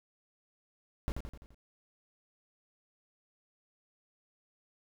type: noise with echo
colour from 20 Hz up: brown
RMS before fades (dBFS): -32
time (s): 1.08-1.12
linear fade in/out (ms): 0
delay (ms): 85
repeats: 5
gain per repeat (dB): -5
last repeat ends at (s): 1.545
effects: none